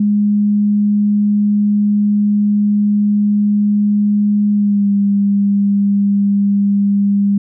sine tone with pitch glide, 206.7 to 200.9 Hz, G#3 to G3, -8 to +43 cents, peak -10 dBFS, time 0-7.38 s, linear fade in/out 5 ms, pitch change -49 cents, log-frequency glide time 4.52-4.89 s, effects none

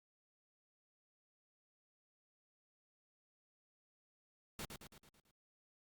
pink noise with echo, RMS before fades -45 dBFS, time 4.59-4.65 s, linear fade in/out 2 ms, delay 110 ms, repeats 6, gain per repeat -5 dB, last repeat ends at 5.31 s, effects Opus 48 kbps

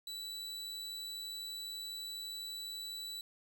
40% pulse tone, 3951 Hz, B7, in tune, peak -40 dBFS, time 0.07-3.21 s, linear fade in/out 2 ms, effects none

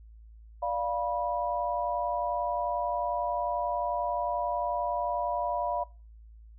sine chord, B diminished, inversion first, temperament equal with one note detuned, 587.3 / 698.5 / 975.9 Hz, D5 / F5 / B5, 0 / 0 / -21 cents, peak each -33 / -31 / -32 dBFS, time 0.62-5.84 s, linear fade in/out 10 ms, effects noise-tail reverb RT60 0.4 s tail -24 dB re dry + added 55 Hz sine -48 dBFS peak until 6.58 s

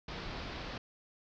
pink low-pass noise, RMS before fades -42 dBFS, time 0.08-0.78 s, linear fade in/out 5 ms, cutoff 5100 Hz, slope 48 dB/octave, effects none

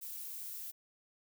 violet noise, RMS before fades -44 dBFS, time 0.01-0.72 s, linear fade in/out 20 ms, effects none

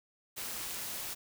white noise with amplitude modulation, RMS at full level -38 dBFS, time 0.36-1.15 s, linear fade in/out 20 ms, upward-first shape sine, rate 176 Hz, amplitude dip 35%, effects none

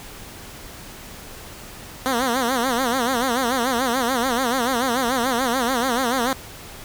10% pulse tone with vibrato, 249.2 Hz, B3, 16 cents sharp, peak -11 dBFS, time 2.06-6.33 s, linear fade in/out 0 ms, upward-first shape sine, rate 6.9 Hz, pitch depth 140 cents each way, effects pink hiss -39 dBFS RMS until 6.84 s

